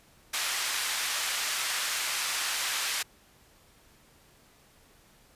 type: band-pass noise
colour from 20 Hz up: pink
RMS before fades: -31 dBFS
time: 0.33-3.03 s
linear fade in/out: 10 ms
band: 1500 to 11000 Hz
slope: 12 dB/octave
effects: pink hiss -60 dBFS RMS until 5.35 s + resampled to 32000 Hz